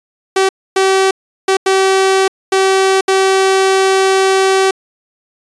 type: tone bursts at uneven times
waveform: sawtooth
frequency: 383.5 Hz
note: G4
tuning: 38 cents flat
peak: -5 dBFS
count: 6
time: 0.36-0.49 / 0.76-1.11 / 1.48-1.57 / 1.66-2.28 / 2.52-3.01 / 3.08-4.71 s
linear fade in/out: 5 ms
effects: resampled to 22050 Hz